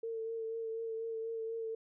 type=tone with vibrato; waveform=sine; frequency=451.3 Hz; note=A4; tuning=44 cents sharp; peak=-36 dBFS; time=0.03-1.75 s; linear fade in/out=5 ms; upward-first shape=sine; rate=4.1 Hz; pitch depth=22 cents each way; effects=none